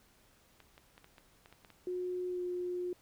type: clicks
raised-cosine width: 0.3 ms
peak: -38 dBFS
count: 9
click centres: 0.603 / 0.779 / 0.979 / 1.044 / 1.182 / 1.459 / 1.526 / 1.648 / 1.703 s
type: tone with pitch glide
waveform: sine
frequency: 362 to 357.6 Hz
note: F#4 to F4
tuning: -38 to +41 cents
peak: -34 dBFS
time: 1.87-2.93 s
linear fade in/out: 2 ms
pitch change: -21 cents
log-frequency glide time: 2.29-2.42 s
effects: pink hiss -66 dBFS RMS until 3.01 s